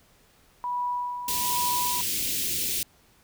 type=tone with tremolo; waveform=sine; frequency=979 Hz; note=B5; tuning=15 cents flat; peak=-25 dBFS; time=0.64-2.01 s; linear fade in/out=0 ms; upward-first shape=sine; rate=1.2 Hz; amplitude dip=55%
type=band-stop noise; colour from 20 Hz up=white; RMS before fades=-28 dBFS; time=1.28-2.83 s; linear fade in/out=2 ms; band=420 to 2400 Hz; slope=24 dB/octave
effects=pink hiss -60 dBFS RMS until 3.23 s